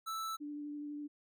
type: tone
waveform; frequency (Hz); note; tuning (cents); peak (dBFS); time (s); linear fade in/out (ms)
square; 1318.5; E6; 0; -38; 0.06-0.37; 20
type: tone with vibrato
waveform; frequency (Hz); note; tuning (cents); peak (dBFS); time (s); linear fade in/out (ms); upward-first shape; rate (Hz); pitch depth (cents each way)
sine; 293.7; D4; 0; -40; 0.4-1.08; 20; triangle; 12; 15
effects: none